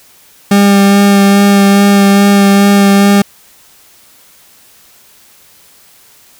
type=tone with vibrato; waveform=40% pulse; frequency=199.8 Hz; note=G3; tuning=33 cents sharp; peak=-3 dBFS; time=0.51-3.22 s; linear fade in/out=5 ms; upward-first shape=sine; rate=2.4 Hz; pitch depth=13 cents each way; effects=white hiss -43 dBFS RMS until 6.39 s